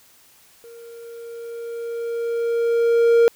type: tone with level ramp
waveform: triangle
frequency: 466.2 Hz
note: A#4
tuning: in tune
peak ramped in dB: -38 to -8 dBFS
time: 0.64-3.28 s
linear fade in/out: 0 ms
effects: white hiss -53 dBFS RMS until 3.35 s